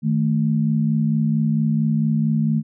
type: tone pair together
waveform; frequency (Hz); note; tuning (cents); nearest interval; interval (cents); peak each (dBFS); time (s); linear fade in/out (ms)
sine; 155.56 / 220; D#3 / A3; 0 / 0; tritone; 600; -19; 0.02-2.63; 50
effects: none